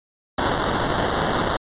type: noise with sample-and-hold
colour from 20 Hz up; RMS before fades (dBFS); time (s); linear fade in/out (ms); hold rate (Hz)
blue; -22; 0.38-1.57; 5; 2450
effects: resampled to 8000 Hz